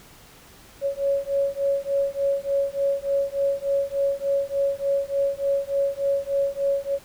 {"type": "beating tone pair", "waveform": "sine", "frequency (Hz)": [554.4, 557.8], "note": ["C#5", "C#5"], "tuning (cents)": [0, 11], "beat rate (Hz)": 3.4, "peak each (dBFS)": -24, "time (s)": [0.81, 6.99], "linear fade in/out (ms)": 50, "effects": ["pink hiss -49 dBFS RMS until 7.04 s"]}